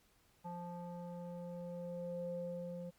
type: tone with low-pass filter sweep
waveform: square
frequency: 174.61 Hz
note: F3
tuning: in tune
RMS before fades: -44 dBFS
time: 0.44-2.91 s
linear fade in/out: 20 ms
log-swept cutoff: 850 to 450 Hz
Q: 6.2
effects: pink hiss -71 dBFS RMS until 2.98 s + MP3 96 kbps